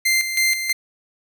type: tone with tremolo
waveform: sawtooth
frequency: 2087 Hz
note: C7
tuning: 5 cents flat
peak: -12 dBFS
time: 0.05-0.73 s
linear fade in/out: 10 ms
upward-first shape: square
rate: 3.1 Hz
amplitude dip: 60%
effects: none